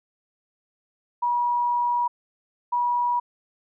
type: tone pair in turn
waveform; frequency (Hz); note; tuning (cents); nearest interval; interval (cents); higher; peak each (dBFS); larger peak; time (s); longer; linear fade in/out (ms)
sine; 964 / 967.8; B5 / B5; -42 / -35; unison; 7; second; -20 / -20; neither; 1.22-2.08 / 2.72-3.2; first; 10
effects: none